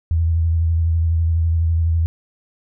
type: tone with vibrato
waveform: sine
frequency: 82.41 Hz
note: E2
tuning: in tune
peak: -14 dBFS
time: 0.11-2.06 s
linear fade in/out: 0 ms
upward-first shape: sine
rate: 12 Hz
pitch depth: 35 cents each way
effects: none